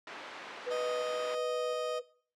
white band-pass noise, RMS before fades -46 dBFS, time 0.07-1.35 s, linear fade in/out 2 ms, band 340 to 2100 Hz, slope 12 dB/octave
sine tone with tremolo, 493.9 Hz, B4, in tune, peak -32 dBFS, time 0.66-2.02 s, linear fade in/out 20 ms, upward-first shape square, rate 1.4 Hz, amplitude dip 25%
30% pulse tone, 622.3 Hz, D#5, in tune, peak -32 dBFS, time 0.7-2 s, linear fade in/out 20 ms
effects noise-tail reverb RT60 0.5 s tail -21 dB re dry + low-pass 7000 Hz 12 dB/octave

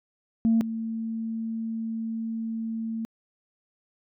sine tone pair in turn, 226.4 / 225.1 Hz, A3 / A3, +50 / +40 cents, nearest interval unison, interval 10 cents, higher first, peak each -17 / -28 dBFS, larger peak first, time 0.45-0.61 / 0.61-3.05 s, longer second, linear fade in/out 0 ms, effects tanh soft clip ceiling -14 dBFS

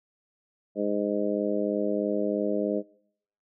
harmonic tone, 103.1 Hz, G#2, 12 cents flat, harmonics 2 / 3 / 4 / 5 / 6, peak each -31 / -31 / -31 / -31 / -31 dBFS, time 0.75-2.83 s, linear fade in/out 50 ms, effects noise-tail reverb RT60 0.7 s tail -23 dB re dry

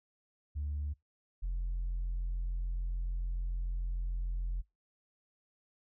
sine tone pair in turn, 73 / 43.41 Hz, D2 / F1, -10 / -10 cents, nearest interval major sixth, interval 900 cents, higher first, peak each -32 / -30 dBFS, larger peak second, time 0.55-0.94 / 1.42-4.62 s, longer second, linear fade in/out 20 ms, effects noise-tail reverb RT60 0.2 s tail -25 dB re dry + tanh soft clip ceiling -30 dBFS

